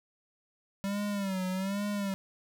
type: tone with vibrato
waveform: square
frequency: 195 Hz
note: G3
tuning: 9 cents flat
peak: -31 dBFS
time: 0.84-2.14 s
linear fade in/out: 0 ms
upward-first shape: sine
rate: 1.2 Hz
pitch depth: 95 cents each way
effects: none